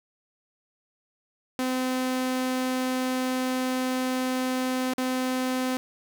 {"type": "tone with dropouts", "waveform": "sawtooth", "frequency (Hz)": 256.5, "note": "C4", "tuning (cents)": -34, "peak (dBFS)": -21, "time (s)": [1.59, 5.77], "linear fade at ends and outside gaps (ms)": 0, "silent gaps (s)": [4.936, 4.981], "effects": []}